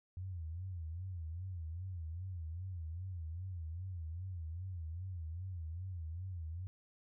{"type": "tone with vibrato", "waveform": "sine", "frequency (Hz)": 86.6, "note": "F2", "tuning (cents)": -14, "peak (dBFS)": -40, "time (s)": [0.17, 6.67], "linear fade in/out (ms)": 0, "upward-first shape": "sine", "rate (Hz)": 2.5, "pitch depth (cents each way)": 160, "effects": []}